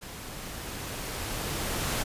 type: noise with level ramp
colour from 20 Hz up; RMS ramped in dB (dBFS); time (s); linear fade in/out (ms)
pink; -42 to -29; 0.01-2.04; 20
effects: resampled to 32000 Hz